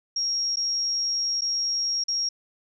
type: tone with dropouts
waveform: sine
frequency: 5590 Hz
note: F8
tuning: 1 cent sharp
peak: -23 dBFS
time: 0.16-2.29 s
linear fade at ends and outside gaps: 5 ms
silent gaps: 0.559-0.569 / 1.41-1.418 / 2.039-2.082 s
effects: none